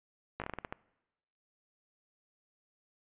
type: slowing click train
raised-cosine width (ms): 0.5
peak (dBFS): -22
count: 9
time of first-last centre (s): 0.4-0.725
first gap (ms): 17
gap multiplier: 1.24
effects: noise-tail reverb RT60 1.0 s tail -23 dB re dry + resampled to 8000 Hz